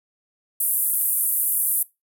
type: band-pass noise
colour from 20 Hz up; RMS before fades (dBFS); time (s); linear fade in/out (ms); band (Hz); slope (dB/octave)
pink; -22; 0.6-1.83; 5; 9800 to 15000; 48
effects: noise-tail reverb RT60 0.2 s tail -20 dB re dry